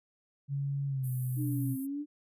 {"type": "tone with pitch glide", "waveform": "sine", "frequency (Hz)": [140, 126.91], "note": ["C#3", "B2"], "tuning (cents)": [18, 48], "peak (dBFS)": -30, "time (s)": [0.48, 1.77], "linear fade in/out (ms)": 50, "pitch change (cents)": -170, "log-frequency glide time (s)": [0.87, 1.1]}
{"type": "high-pass noise", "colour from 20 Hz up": "white", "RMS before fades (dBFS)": -45, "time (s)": [1.03, 1.87], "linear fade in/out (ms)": 20, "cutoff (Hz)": 10000, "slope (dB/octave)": 48}
{"type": "linear two-way sweep", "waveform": "sine", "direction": "down then up", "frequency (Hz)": [306.3, 264, 298.9], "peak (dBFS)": -33, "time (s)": [1.36, 2.06], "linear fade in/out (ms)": 50, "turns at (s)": 1.78}
{"effects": ["resampled to 32000 Hz"]}